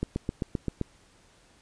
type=click train; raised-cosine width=3 ms; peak=-15 dBFS; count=7; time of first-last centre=0.03-0.813 s; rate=7.66 Hz; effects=pink hiss -60 dBFS RMS until 1.61 s + resampled to 22050 Hz